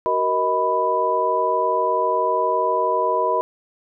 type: tone cluster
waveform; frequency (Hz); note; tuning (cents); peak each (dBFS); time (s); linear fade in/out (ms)
sine; 378.8 / 471 / 630 / 991; F#4 / A#4 / D#5 / B5; +41 / +18 / +21 / +6; -26 / -24 / -23 / -20; 0.06-3.41; 0
effects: none